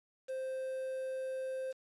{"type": "tone with quantisation", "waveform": "triangle", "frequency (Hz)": 523.3, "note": "C5", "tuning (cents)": 0, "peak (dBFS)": -34, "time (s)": [0.28, 1.73], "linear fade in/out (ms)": 20, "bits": 9, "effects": ["low-pass 8000 Hz 12 dB/octave"]}